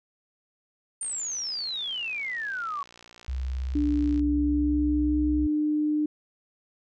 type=exponential sweep; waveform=sine; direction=down; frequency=9050 to 1100 Hz; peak=-29 dBFS; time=1.01-2.83 s; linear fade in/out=2 ms
type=click train; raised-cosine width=0.2 ms; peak=-31 dBFS; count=188; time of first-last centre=1.03-4.194 s; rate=59.1 Hz
type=tone with vibrato; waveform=sine; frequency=65.41 Hz; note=C2; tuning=in tune; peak=-27 dBFS; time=3.28-5.47 s; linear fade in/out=5 ms; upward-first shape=square; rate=0.95 Hz; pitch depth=13 cents each way
type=tone with pitch glide; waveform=sine; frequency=293.7 to 301.6 Hz; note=D4 to D4; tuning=0 to +46 cents; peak=-22 dBFS; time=3.75-6.06 s; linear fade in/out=5 ms; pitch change=+46 cents; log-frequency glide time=4.45-5.19 s
effects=none